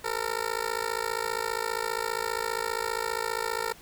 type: tone with amplitude modulation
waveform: 15% pulse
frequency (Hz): 456.8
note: A#4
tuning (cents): -35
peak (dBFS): -18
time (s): 0.04-3.73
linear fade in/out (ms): 10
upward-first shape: sine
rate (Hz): 55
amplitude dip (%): 100
effects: pink hiss -51 dBFS RMS until 3.81 s